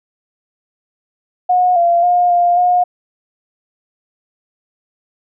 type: tone with pitch steps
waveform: sine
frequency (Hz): 725 / 688 / 711 / 701 / 717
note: F#5 / F5 / F5 / F5 / F5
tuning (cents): -35 / -26 / +31 / +6 / +45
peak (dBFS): -9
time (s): 1.49-2.84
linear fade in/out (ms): 10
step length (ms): 270
effects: none